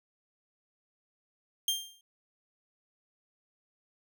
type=tone with exponential decay; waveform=sawtooth; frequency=3189 Hz; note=G7; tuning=29 cents sharp; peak=-21 dBFS; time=1.68-2.01 s; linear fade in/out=2 ms; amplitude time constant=71 ms; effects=none